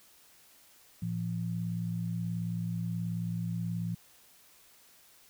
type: tone pair together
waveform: sine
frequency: 113.21 / 171.8 Hz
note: A2 / F3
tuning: +50 / -28 cents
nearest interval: perfect fifth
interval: 722 cents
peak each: -35 / -33 dBFS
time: 1.02-3.95 s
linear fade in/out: 5 ms
effects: white hiss -60 dBFS RMS until 5.29 s